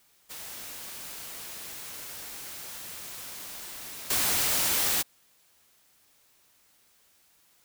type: noise with level steps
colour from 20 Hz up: white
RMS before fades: -41 / -26 dBFS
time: 0.29-5.03 s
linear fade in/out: 20 ms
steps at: 4.1 s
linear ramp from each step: 5 ms
effects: white hiss -64 dBFS RMS until 7.64 s